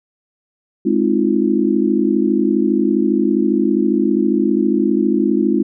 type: chord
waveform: sine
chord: F minor seventh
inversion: first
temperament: just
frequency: 209.5 / 261.9 / 314.3 / 349.2 Hz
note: Ab3 / C4 / Eb4 / F4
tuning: +15 / +2 / +18 / 0 cents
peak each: -18 dBFS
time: 0.85-5.63 s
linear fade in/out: 10 ms
effects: none